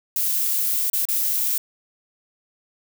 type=noise with dropouts; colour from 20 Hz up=violet; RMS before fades=-22 dBFS; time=0.16-1.58 s; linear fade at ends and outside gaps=2 ms; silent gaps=0.9-0.932 / 1.053-1.086 s; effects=none